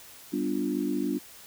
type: chord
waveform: sine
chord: G dominant seventh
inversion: none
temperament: equal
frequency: 196 / 246.9 / 293.7 / 349.2 Hz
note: G3 / B3 / D4 / F4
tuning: 0 / 0 / 0 / 0 cents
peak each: -34 / -32 / -29 / -33 dBFS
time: 0.32-1.19 s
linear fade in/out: 20 ms
effects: white hiss -49 dBFS RMS until 1.46 s